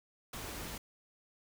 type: noise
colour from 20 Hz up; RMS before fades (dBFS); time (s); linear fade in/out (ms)
pink; -43; 0.33-0.78; 5
effects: none